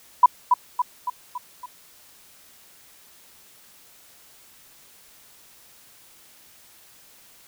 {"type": "tone with echo", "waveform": "sine", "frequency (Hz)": 987.8, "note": "B5", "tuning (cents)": 0, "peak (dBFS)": -7, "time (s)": [0.23, 0.26], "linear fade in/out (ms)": 5, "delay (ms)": 280, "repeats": 5, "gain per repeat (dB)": -5, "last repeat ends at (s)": 1.66, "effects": ["white hiss -52 dBFS RMS until 7.47 s"]}